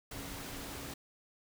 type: tone in noise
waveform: sine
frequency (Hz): 278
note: C#4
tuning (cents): +5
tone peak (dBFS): -50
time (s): 0.11-0.94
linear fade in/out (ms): 5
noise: pink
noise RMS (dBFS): -44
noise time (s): 0.11-0.94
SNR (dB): -9
effects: none